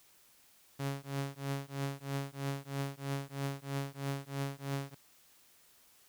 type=tone with tremolo; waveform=sawtooth; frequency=138.59 Hz; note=C#3; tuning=in tune; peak=-28 dBFS; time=0.79-4.95 s; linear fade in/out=10 ms; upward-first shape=triangle; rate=3.1 Hz; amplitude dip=100%; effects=white hiss -64 dBFS RMS until 6.08 s